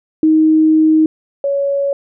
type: tone pair in turn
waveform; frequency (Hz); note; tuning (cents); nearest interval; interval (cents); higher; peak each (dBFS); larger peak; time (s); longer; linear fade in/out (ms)
sine; 314 / 559.5; D#4 / C#5; +16 / +16; minor seventh; 1000; second; -7 / -13; first; 0.23-1.06 / 1.44-1.93; first; 2
effects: none